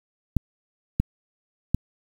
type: clicks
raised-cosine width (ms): 5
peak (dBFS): -7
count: 3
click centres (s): 0.367 / 1 / 1.746
effects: 7-bit